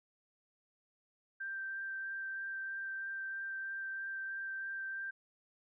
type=tone with vibrato; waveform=sine; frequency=1571 Hz; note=G6; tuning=3 cents sharp; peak=-38 dBFS; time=1.4-5.11 s; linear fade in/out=10 ms; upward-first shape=sine; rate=3.1 Hz; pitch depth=9 cents each way; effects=none